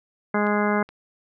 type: harmonic tone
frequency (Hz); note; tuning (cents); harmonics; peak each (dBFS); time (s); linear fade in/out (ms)
207.7; G#3; 0; 1 / 2 / 3 / 4 / 5 / 6 / 7 / 8 / 10; -23 / -26 / -28 / -29 / -30 / -31 / -31 / -32 / -33; 0.34-0.83; 5
type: clicks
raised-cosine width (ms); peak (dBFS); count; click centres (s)
0.3; -28; 2; 0.468 / 0.89
effects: none